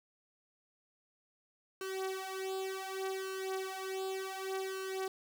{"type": "tone with flanger", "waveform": "sawtooth", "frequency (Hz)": 381.6, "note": "G4", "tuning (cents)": -47, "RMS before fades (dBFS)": -39, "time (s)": [1.81, 5.08], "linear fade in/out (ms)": 2, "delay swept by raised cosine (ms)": [1.9, 5], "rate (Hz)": 0.67, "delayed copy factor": 0.85, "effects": []}